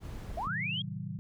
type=noise; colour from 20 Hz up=brown; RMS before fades=-41 dBFS; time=0-0.49 s; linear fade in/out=50 ms
type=linear sweep; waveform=sine; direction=up; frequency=610 to 3322 Hz; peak=-32 dBFS; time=0.37-0.82 s; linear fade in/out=5 ms
type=chord; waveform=sine; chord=A diminished seventh; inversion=none; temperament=just; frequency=110 / 132 / 158.4 / 190.08 Hz; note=A2 / C3 / Eb3 / Gb3; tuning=0 / +16 / +31 / +47 cents; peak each=-42 / -42 / -40 / -41 dBFS; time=0.47-1.19 s; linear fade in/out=0 ms
effects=none